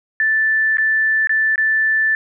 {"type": "tone with dropouts", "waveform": "sine", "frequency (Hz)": 1760, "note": "A6", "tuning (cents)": 0, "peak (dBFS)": -13, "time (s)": [0.2, 2.15], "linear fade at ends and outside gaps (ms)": 1, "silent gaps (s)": [[0.771, 0.783], [1.272, 1.294], [1.558, 1.579]], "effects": []}